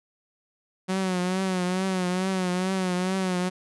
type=tone with vibrato; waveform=sawtooth; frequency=185 Hz; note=F#3; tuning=in tune; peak=-20 dBFS; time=0.88-3.5 s; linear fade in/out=20 ms; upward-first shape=triangle; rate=2.3 Hz; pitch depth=68 cents each way; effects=resampled to 24000 Hz